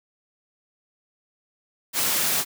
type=high-pass noise; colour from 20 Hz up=white; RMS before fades=-23 dBFS; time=1.93-2.45 s; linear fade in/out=50 ms; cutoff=110 Hz; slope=24 dB/octave; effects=none